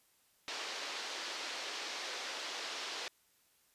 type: band-pass noise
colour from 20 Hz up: white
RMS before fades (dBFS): -42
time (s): 0.48-3.08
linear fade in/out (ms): 0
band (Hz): 330 to 5300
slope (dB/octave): 24
effects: white hiss -71 dBFS RMS until 3.74 s + resampled to 32000 Hz